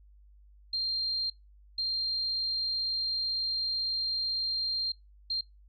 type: tone bursts at uneven times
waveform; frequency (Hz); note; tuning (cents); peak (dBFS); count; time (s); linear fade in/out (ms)
sine; 4186; C8; 0; -28; 3; 0.73-1.3 / 1.78-4.92 / 5.3-5.41; 5
effects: noise-tail reverb RT60 0.2 s tail -23 dB re dry + added 50 Hz sine -54 dBFS peak until 5.68 s

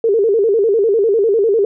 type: tone with vibrato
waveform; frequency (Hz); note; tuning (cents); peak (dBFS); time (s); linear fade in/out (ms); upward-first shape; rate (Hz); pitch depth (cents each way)
sine; 426.4; G#4; +46; -10; 0.04-1.65; 2; square; 10; 120
effects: none

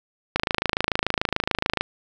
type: click train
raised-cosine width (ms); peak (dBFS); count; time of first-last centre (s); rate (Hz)
0.3; -4; 40; 0.36-1.81; 26.9
effects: none

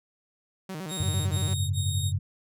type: tone with vibrato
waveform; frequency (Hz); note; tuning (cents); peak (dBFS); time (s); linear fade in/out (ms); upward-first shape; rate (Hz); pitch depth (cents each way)
sawtooth; 170.9; F3; -37; -30; 0.69-1.54; 5; square; 8.9; 180
type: tone bursts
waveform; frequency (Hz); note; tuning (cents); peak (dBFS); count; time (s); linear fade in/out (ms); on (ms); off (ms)
20% pulse; 3729; A#7; 0; -27; 3; 0.88-2.128; 50; 400; 24
type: chord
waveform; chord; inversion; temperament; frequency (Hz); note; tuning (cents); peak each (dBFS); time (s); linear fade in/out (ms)
sine; F# suspended second; none; equal; 92.5 / 103.83 / 138.59; F#2 / G#2 / C#3; 0 / 0 / 0; -27 / -30 / -32; 1-2.19; 5
effects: none

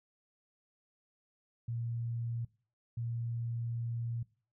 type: tone bursts at uneven times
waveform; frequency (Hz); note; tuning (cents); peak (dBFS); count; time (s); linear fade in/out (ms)
sine; 117.1; A#2; +8; -34; 2; 1.68-2.45 / 2.97-4.23; 5
effects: noise-tail reverb RT60 0.4 s tail -21 dB re dry

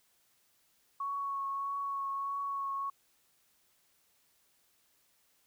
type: tone with vibrato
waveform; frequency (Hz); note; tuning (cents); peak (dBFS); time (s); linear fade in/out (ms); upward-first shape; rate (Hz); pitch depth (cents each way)
sine; 1108.7; C#6; 0; -33; 1-2.9; 5; triangle; 1.6; 18
effects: white hiss -71 dBFS RMS until 5.46 s

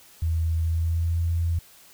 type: tone with pitch glide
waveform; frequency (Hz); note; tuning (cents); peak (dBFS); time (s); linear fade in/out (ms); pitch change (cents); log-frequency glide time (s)
sine; 81.6 to 84.14; E2 to E2; -17 to +36; -21; 0.22-1.59; 5; +53; 0.63-1.18
effects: white hiss -52 dBFS RMS until 1.93 s

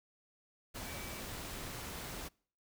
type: tone in noise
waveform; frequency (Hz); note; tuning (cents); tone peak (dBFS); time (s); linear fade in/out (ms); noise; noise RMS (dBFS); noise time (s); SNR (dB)
sine; 2300; D7; -37; -52; 0.85-1.21; 20; pink; -44; 0.74-2.29; -11
effects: noise-tail reverb RT60 0.5 s tail -26 dB re dry

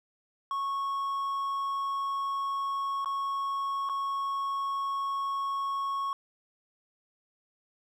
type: tone with dropouts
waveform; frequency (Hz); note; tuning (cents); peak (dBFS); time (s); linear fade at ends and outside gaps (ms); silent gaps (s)
triangle; 1102; C#6; -11; -27; 0.51-6.13; 1; 3.046-3.058 / 3.89-3.896
effects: none

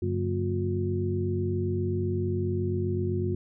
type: tone cluster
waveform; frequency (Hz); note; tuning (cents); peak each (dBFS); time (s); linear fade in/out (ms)
sine; 96.3 / 144.1 / 184.4 / 232.5 / 359.2; G2 / D3 / F#3 / A#3 / F4; -30 / -33 / -6 / -4 / +49; -28 / -36 / -37 / -35 / -30; 0.02-3.35; 5
effects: none

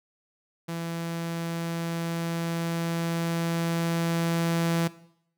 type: tone with level ramp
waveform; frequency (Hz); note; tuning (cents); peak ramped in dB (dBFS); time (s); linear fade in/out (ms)
sawtooth; 167.4; E3; +27; -27 to -19; 0.68-4.88; 10
effects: noise-tail reverb RT60 0.7 s tail -18 dB re dry

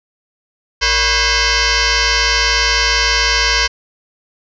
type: tone with frequency modulation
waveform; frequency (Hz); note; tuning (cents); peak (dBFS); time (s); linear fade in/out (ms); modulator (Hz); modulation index
sine; 1500; F#6; +23; -11; 0.81-3.68; 20; 519; 7.9
effects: none

